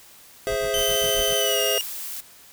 square chord, Ab augmented, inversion none, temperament equal, 415.3 / 523.3 / 659.3 Hz, Ab4 / C5 / E5, 0 / 0 / 0 cents, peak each -28 dBFS, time 0.47-1.78 s, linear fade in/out 0 ms
brown noise with tremolo, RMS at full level -34 dBFS, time 0.48-1.34 s, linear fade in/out 10 ms, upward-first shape sine, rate 7.4 Hz, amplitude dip 100%
sawtooth tone with pitch glide, 3061 to 2840 Hz, G7 to F7, -42 to +28 cents, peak -20 dBFS, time 0.74-1.81 s, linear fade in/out 0 ms, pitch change -130 cents, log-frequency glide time 1.37-1.6 s
blue noise, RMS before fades -33 dBFS, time 0.78-2.21 s, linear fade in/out 10 ms
effects white hiss -49 dBFS RMS until 2.52 s

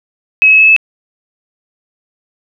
sine tone with pitch steps, 2562 / 2577 / 2592 / 2607 Hz, E7 / E7 / E7 / E7, -50 / -40 / -30 / -20 cents, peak -3 dBFS, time 0.42-0.764 s, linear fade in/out 0 ms, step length 86 ms, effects none

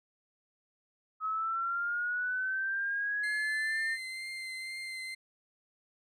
sine linear sweep, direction up, 1274 to 1828 Hz, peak -30 dBFS, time 1.2-3.98 s, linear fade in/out 50 ms
35% pulse tone with vibrato, 2083 Hz, C7, 8 cents flat, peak -36 dBFS, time 3.23-5.15 s, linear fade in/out 10 ms, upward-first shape triangle, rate 2.1 Hz, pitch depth 20 cents each way
effects low-pass 10000 Hz 12 dB/octave

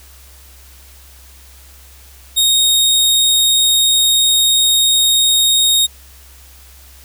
sawtooth tone, 3729 Hz, A#7, in tune, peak -7 dBFS, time 2.36-5.87 s, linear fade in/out 20 ms, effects added 66 Hz sine -41 dBFS peak until 7.04 s + white hiss -44 dBFS RMS until 7.04 s

